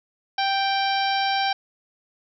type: harmonic tone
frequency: 784 Hz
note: G5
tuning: in tune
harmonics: 1 / 2 / 3 / 4 / 5 / 6 / 7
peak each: -22 / -29 / -31 / -31 / -32 / -34 / -34 dBFS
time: 0.38-1.53 s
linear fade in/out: 5 ms
effects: none